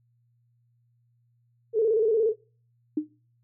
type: tone with vibrato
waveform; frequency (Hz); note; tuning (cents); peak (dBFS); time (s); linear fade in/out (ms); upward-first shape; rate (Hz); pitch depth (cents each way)
sine; 441.9; A4; +7; -19; 1.73-2.34; 50; square; 17; 64
type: tone with exponential decay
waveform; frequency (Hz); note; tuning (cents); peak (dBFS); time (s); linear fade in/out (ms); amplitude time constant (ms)
sine; 303.9; D#4; -41; -19; 2.97-3.09; 5; 25
effects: noise-tail reverb RT60 0.4 s tail -23 dB re dry + added 119 Hz sine -64 dBFS peak until 3.43 s